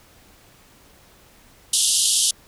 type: band-pass noise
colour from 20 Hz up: white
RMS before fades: -19 dBFS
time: 1.73-2.31 s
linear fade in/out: 5 ms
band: 2900 to 11000 Hz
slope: 96 dB/octave
effects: pink hiss -52 dBFS RMS until 2.47 s